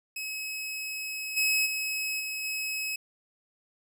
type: tone with level steps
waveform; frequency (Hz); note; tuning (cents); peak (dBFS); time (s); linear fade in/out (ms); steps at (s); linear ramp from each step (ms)
sawtooth; 2563; E7; -49; -30 / -20 / -26 / -29 / -27; 0.16-2.96; 5; 1.36 / 1.65 / 2.19 / 2.43; 20
effects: none